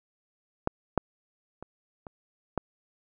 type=clicks; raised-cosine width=1 ms; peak=-11 / -8 / -26 / -27 / -13 dBFS; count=5; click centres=0.674 / 0.977 / 1.626 / 2.068 / 2.577 s; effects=none